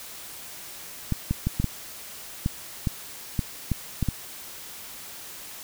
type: clicks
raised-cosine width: 5 ms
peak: -11 dBFS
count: 11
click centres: 1.123 / 1.31 / 1.47 / 1.6 / 1.643 / 2.461 / 2.872 / 3.392 / 3.717 / 4.027 / 4.087 s
effects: white hiss -41 dBFS RMS until 5.63 s